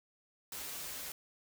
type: noise with comb filter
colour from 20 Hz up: white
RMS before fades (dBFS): -43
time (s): 0.52-1.12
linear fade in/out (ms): 2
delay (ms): 9.1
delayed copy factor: -0.5
effects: none